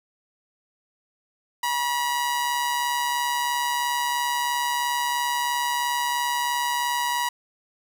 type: tone with amplitude modulation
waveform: sawtooth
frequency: 966 Hz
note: B5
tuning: 39 cents flat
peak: -17 dBFS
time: 1.63-7.29 s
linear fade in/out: 5 ms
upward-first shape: sine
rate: 143 Hz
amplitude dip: 45%
effects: none